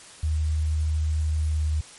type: tone with pitch glide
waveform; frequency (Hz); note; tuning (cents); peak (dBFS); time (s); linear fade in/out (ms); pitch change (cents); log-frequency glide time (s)
sine; 77.6 to 76.93; D#2 to D#2; -4 to -19; -21; 0.23-1.81; 5; -15; 1.37-1.61
effects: white hiss -46 dBFS RMS until 1.98 s + MP3 48 kbps